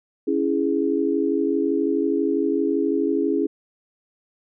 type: chord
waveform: sine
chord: C# minor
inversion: none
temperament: equal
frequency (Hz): 277.2 / 329.6 / 415.3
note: C#4 / E4 / G#4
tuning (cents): 0 / 0 / 0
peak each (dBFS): -23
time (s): 0.27-3.47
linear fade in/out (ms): 10
effects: none